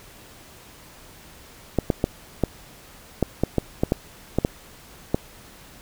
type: clicks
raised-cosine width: 2 ms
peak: -5 dBFS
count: 12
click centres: 1.787 / 1.902 / 2.041 / 2.437 / 3.227 / 3.436 / 3.583 / 3.835 / 3.921 / 4.386 / 4.449 / 5.145 s
effects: pink hiss -47 dBFS RMS until 5.81 s

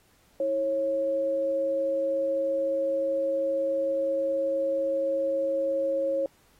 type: tone pair together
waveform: sine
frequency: 323.7 / 547 Hz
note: E4 / C#5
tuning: -31 / -23 cents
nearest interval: major sixth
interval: 908 cents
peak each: -35 / -24 dBFS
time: 0.4-6.26 s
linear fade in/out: 2 ms
effects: pink hiss -63 dBFS RMS until 6.59 s + AAC 48 kbps

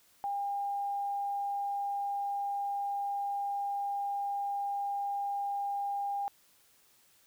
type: tone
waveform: sine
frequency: 804 Hz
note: G5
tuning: 44 cents sharp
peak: -31 dBFS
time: 0.24-6.28 s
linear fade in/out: 0 ms
effects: white hiss -65 dBFS RMS until 7.26 s

